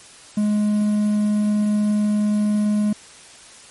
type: tone with quantisation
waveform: triangle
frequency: 209.5 Hz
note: G#3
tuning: 15 cents sharp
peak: -14 dBFS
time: 0.37-2.93 s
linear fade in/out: 5 ms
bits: 7
effects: white hiss -44 dBFS RMS until 3.7 s + MP3 48 kbps